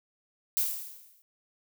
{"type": "noise with exponential decay", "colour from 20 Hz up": "violet", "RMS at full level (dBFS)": -25, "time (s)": [0.57, 1.22], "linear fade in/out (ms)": 0, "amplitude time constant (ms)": 140, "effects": []}